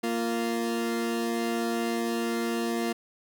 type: tone pair together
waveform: 30% pulse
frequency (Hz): 232.1 / 347.8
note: A#3 / F4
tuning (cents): -7 / -7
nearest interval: perfect fifth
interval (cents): 700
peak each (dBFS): -26 / -28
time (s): 0.03-2.93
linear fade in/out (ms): 10
effects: none